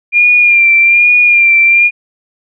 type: tone with vibrato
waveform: sine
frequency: 2397 Hz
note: D7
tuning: 35 cents sharp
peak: -4 dBFS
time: 0.12-1.91 s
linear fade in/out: 50 ms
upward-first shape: sine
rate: 1.2 Hz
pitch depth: 37 cents each way
effects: none